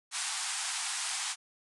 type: band-pass noise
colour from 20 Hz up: white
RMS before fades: -35 dBFS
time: 0.11-1.36 s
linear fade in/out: 50 ms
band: 720 to 10000 Hz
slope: 96 dB/octave
effects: none